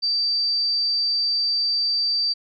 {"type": "tone", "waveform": "sine", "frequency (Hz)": 4654, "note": "D8", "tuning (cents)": -17, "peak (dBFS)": -19, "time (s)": [0.02, 2.34], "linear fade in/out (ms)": 20, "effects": []}